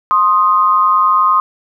sine tone pair together, 1053.4 / 1244.5 Hz, C6 / D#6, +11 / 0 cents, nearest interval minor third, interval 289 cents, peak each -11 dBFS, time 0.11-1.4 s, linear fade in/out 0 ms, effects none

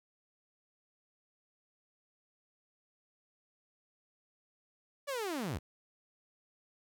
sawtooth linear sweep, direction down, 587.3 to 54.1 Hz, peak -31 dBFS, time 5.07-5.59 s, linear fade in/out 20 ms, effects 12-bit

